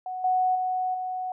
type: tone with level steps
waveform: sine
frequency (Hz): 740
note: F#5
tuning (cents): 0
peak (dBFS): -30 / -20 / -24 / -28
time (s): 0.06-1.32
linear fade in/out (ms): 2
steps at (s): 0.24 / 0.55 / 0.94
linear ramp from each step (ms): 5
effects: none